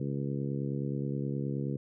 harmonic tone, 69.5 Hz, C#2, 5 cents sharp, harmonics 2 / 3 / 4 / 5 / 6 / 7, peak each -33 / -37 / -39 / -41 / -43 / -44 dBFS, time 0-1.77 s, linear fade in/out 5 ms, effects none

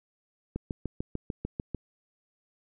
click train, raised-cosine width 3 ms, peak -19 dBFS, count 9, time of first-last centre 0.56-1.747 s, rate 6.74 Hz, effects none

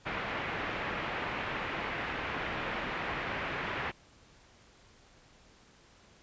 white low-pass noise, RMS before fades -36 dBFS, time 0.05-3.92 s, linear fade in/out 20 ms, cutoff 2400 Hz, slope 24 dB/octave, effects pink hiss -60 dBFS RMS until 6.22 s + resampled to 16000 Hz

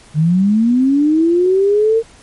sine linear sweep, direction up, 146.83 to 460 Hz, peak -9 dBFS, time 0.14-2.03 s, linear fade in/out 50 ms, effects pink hiss -44 dBFS RMS until 2.22 s + MP3 48 kbps

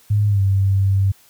sine tone with pitch glide, 103.83 to 97.44 Hz, G#2 to G2, 0 to -10 cents, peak -13 dBFS, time 0.1-1.12 s, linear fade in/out 10 ms, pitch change -110 cents, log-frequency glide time 0.28-0.41 s, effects white hiss -52 dBFS RMS until 1.29 s

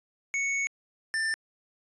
square tone pair in turn, 2217 / 1782.9 Hz, C#7 / A6, 0 / +22 cents, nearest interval major third, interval 378 cents, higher first, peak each -27 dBFS, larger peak neither, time 0.34-0.67 / 1.14-1.34 s, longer first, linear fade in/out 0 ms, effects resampled to 22050 Hz

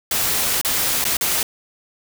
white noise with dropouts, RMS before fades -20 dBFS, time 0.11-1.43 s, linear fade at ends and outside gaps 2 ms, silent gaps 0.614-0.648 / 1.042-1.051 / 1.169-1.21 s, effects none

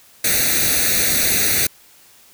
white noise with comb filter, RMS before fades -17 dBFS, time 0.24-1.67 s, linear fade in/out 5 ms, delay 0.48 ms, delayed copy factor +0.85, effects white hiss -49 dBFS RMS until 2.33 s

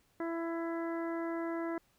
harmonic tone, 333.2 Hz, E4, 19 cents sharp, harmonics 1 / 2 / 3 / 4 / 5 / 6, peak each -35 / -41 / -45 / -47 / -49 / -51 dBFS, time 0.2-1.78 s, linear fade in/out 2 ms, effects pink hiss -71 dBFS RMS until 1.98 s

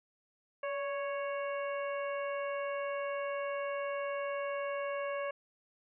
harmonic tone with a mistuned harmonic, 554 Hz, C#5, 1 cent flat, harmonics 1 / 2 / 3 / 4 / 5, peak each -35 / -41 / -45 / -47 / -49 dBFS, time 0.63-5.31 s, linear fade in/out 5 ms, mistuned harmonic 1, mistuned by +44 cents, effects none

